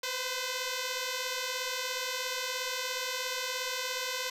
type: beating tone pair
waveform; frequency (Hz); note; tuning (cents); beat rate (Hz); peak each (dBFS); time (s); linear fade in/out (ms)
5% pulse; 500 / 517; B4 / C5; +21 / -21; 17; -24 / -23; 0.03-4.3; 5
effects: resampled to 32000 Hz + 9-bit